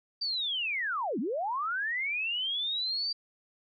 sine linear two-way sweep, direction down then up, 4699 to 190.9 to 4699 Hz, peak -29 dBFS, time 0.21-3.13 s, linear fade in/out 10 ms, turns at 1.19 s, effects none

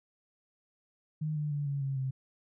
sine tone with pitch steps, 154.2 / 149.55 / 145.04 / 140.67 / 136.43 / 132.31 Hz, D#3 / D3 / D3 / C#3 / C#3 / C3, -15 / +32 / -21 / +26 / -27 / +20 cents, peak -30 dBFS, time 1.21-2.11 s, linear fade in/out 10 ms, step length 150 ms, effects none

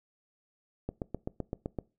click train, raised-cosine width 2 ms, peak -20 dBFS, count 8, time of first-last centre 0.89-1.787 s, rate 7.8 Hz, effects noise-tail reverb RT60 0.3 s tail -22 dB re dry

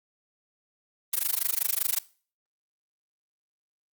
blue noise with amplitude modulation, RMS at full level -23 dBFS, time 1.13-1.99 s, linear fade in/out 5 ms, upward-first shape sine, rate 25.1 Hz, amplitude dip 100%, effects noise-tail reverb RT60 0.4 s tail -20 dB re dry + Opus 32 kbps

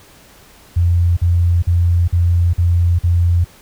sine tone bursts, 86.6 Hz, F2, 14 cents flat, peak -10 dBFS, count 6, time 0.76-3.445 s, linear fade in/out 10 ms, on 410 ms, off 45 ms, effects pink hiss -45 dBFS RMS until 3.61 s

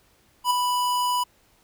square tone with ADSR envelope, 987.8 Hz, B5, in tune, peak -17 dBFS, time 0.44-1.24 s, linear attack 66 ms, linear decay 7 ms, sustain -5 dB, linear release 12 ms, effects pink hiss -61 dBFS RMS until 1.63 s

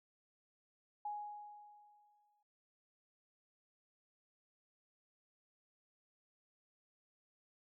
sine tone with exponential decay, 832 Hz, G#5, 3 cents sharp, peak -38 dBFS, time 1.05-2.43 s, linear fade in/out 5 ms, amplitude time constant 300 ms, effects noise-tail reverb RT60 0.6 s tail -26 dB re dry

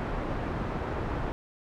pink low-pass noise, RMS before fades -32 dBFS, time 0-1.32 s, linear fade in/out 0 ms, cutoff 1300 Hz, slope 12 dB/octave, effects none

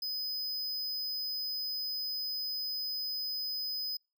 square tone, 5020 Hz, D#8, 15 cents sharp, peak -34 dBFS, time 0.02-3.97 s, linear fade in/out 5 ms, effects noise-tail reverb RT60 0.3 s tail -26 dB re dry

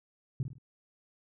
sine tone with echo, 130 Hz, C3, 11 cents flat, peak -26 dBFS, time 0.4-0.43 s, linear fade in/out 2 ms, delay 51 ms, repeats 3, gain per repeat -8 dB, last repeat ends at 0.583 s, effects tanh soft clip ceiling -25 dBFS

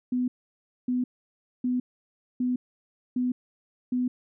sine tone bursts, 249.7 Hz, B3, 19 cents sharp, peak -23 dBFS, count 6, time 0.12-4.08 s, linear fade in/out 5 ms, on 160 ms, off 600 ms, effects none

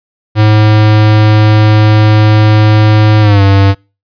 square tone with pitch glide, 107.2 to 98.3 Hz, A2 to G2, -45 to +5 cents, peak -4 dBFS, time 0.35-3.75 s, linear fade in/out 50 ms, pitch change -150 cents, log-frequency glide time 3.21-3.42 s, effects noise-tail reverb RT60 0.3 s tail -26 dB re dry + resampled to 11025 Hz

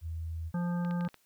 sine tone, 81.7 Hz, E2, 15 cents flat, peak -34 dBFS, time 0.01-0.52 s, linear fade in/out 50 ms
harmonic tone, 174.61 Hz, F3, in tune, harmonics 1 / 3 / 5 / 7 / 9, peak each -29 / -44 / -44 / -48 / -49 dBFS, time 0.54-1.08 s, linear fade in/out 5 ms
clicks, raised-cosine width 0.3 ms, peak -31 dBFS, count 6, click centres 0.849 / 0.91 / 1.009 / 1.05 / 1.088 / 1.143 s
effects white hiss -69 dBFS RMS until 1.25 s

